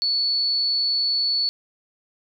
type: tone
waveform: sine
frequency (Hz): 4435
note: C#8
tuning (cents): 0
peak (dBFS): -19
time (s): 0.02-1.49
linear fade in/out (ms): 0
effects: none